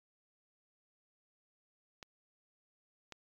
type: clicks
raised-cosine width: 0.2 ms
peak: -29 dBFS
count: 2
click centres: 2.028 / 3.123 s
effects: MP3 96 kbps